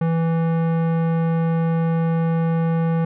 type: tone with tanh clipping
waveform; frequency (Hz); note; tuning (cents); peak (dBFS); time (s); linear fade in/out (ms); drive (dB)
sine; 164.81; E3; 0; -19; 0.01-3.05; 5; 17
effects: none